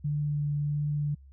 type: tone with vibrato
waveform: sine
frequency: 146.83 Hz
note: D3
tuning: in tune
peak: -26 dBFS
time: 0.04-1.15 s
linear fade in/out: 10 ms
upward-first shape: triangle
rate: 1.5 Hz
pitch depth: 11 cents each way
effects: added 68 Hz sine -49 dBFS peak until 1.32 s